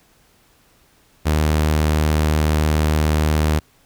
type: tone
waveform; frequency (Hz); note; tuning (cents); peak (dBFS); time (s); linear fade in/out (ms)
sawtooth; 76.8; D#2; -22; -11; 1.25-3.6; 20
effects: pink hiss -56 dBFS RMS until 3.85 s